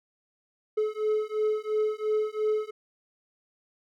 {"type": "beating tone pair", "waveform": "triangle", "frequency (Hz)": [427.6, 430.5], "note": ["A4", "A4"], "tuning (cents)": [-49, -38], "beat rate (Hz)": 2.9, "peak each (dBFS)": -26, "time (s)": [0.77, 2.71], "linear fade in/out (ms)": 10, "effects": []}